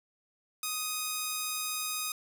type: tone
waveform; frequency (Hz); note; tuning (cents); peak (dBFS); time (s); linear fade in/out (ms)
5% pulse; 1248; D#6; +5; -20; 0.63-2.12; 2
effects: none